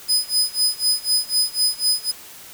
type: tone with tremolo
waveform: sawtooth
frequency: 5010 Hz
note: D#8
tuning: 11 cents sharp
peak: -12 dBFS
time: 0.08-2.12 s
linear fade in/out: 20 ms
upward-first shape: sine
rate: 4 Hz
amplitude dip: 95%
effects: white hiss -41 dBFS RMS until 2.53 s